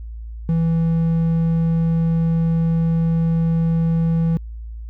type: tone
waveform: triangle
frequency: 164.81 Hz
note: E3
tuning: in tune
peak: -13 dBFS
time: 0.49-4.37 s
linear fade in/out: 0 ms
effects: added 56 Hz sine -29 dBFS peak until 4.89 s